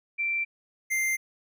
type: tone pair in turn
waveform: sine / square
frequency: 2349 / 2093 Hz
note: D7 / C7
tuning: 0 / 0 cents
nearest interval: major second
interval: 200 cents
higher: first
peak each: -25 dBFS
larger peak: neither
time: 0.18-0.45 / 0.9-1.17 s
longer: neither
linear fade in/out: 20 ms
effects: none